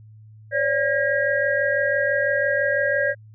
sine tone cluster, 531 / 577 / 1624 / 1908 Hz, C5 / D5 / G#6 / A#6, +25 / -31 / -39 / +40 cents, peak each -27 / -22 / -22 / -28 dBFS, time 0.51-3.15 s, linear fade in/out 50 ms, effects added 108 Hz sine -43 dBFS peak until 3.34 s

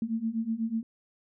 sine beating tone pair, 220.9 / 229 Hz, A3 / A#3, +7 / -31 cents, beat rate 8.1 Hz, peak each -32 / -30 dBFS, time 0.02-0.83 s, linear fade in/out 2 ms, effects none

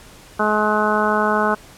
harmonic tone, 212.3 Hz, G#3, 38 cents sharp, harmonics 1 / 2 / 3 / 4 / 5 / 6 / 7, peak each -23 / -23 / -23 / -23 / -23 / -23 / -23 dBFS, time 0.39-1.55 s, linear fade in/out 10 ms, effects pink hiss -44 dBFS RMS until 1.77 s + low-pass 12000 Hz 12 dB/octave

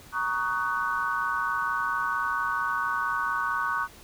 sine chord, D# minor seventh, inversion second, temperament just, 933.4 / 1120.1 / 1244.5 / 1493.4 Hz, A#5 / C#6 / D#6 / F#6, +2 / +18 / 0 / +16 cents, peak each -34 / -29 / -33 / -29 dBFS, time 0.12-3.88 s, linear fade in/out 50 ms, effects pink hiss -50 dBFS RMS until 4.03 s

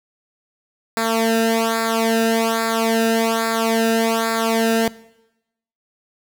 sawtooth tone with flanger, 226.2 Hz, A3, 48 cents sharp, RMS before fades -18 dBFS, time 0.97-4.88 s, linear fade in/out 0 ms, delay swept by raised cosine 0.33 to 0.93 ms, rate 1.2 Hz, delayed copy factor -0.9, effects noise-tail reverb RT60 0.9 s tail -20 dB re dry

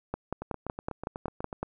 two click trains, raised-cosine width 1 ms, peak -22 / -17 dBFS, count 10 / 9, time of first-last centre 0.42-1.528 / 0.14-1.63 s, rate 8.12 / 5.37 Hz, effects none

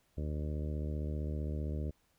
harmonic tone, 75.4 Hz, D2, 46 cents sharp, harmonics 1 / 2 / 3 / 4 / 5 / 6 / 7 / 8, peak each -35 / -41 / -45 / -47 / -49 / -51 / -52 / -53 dBFS, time 0.17-1.91 s, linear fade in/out 10 ms, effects pink hiss -73 dBFS RMS until 2.18 s

